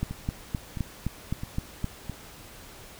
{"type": "two click trains", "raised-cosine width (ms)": 5, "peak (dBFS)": [-15, -21], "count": [8, 4], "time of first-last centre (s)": [[0.03, 1.843], [0.11, 2.097]], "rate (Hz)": [3.86, 1.51], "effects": ["pink hiss -47 dBFS RMS until 2.99 s"]}